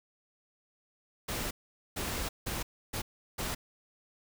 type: noise bursts at uneven times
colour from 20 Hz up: pink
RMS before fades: -35 dBFS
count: 5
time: 1.28-1.51 / 1.96-2.29 / 2.46-2.63 / 2.93-3.02 / 3.38-3.55 s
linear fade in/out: 10 ms
effects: none